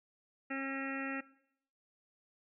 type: harmonic tone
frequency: 270.8 Hz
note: C#4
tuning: 40 cents flat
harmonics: 1 / 2 / 3 / 5 / 6 / 7 / 8 / 9 / 10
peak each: -39 / -45 / -49 / -44 / -49 / -43 / -52 / -48 / -49 dBFS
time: 0.5-1.21 s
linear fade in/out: 10 ms
effects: noise-tail reverb RT60 0.7 s tail -19 dB re dry